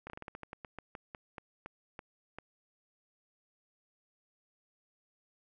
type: slowing click train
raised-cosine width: 0.5 ms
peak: -28 dBFS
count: 17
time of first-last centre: 0.07-2.386 s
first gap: 29 ms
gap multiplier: 1.19
effects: none